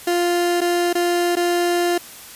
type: tone with dropouts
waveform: 30% pulse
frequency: 349.2 Hz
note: F4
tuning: in tune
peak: -14 dBFS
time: 0.07-1.98 s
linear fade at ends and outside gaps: 5 ms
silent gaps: 0.607-0.614 / 0.93-0.951 / 1.355-1.367 s
effects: white hiss -39 dBFS RMS until 2.35 s + resampled to 32000 Hz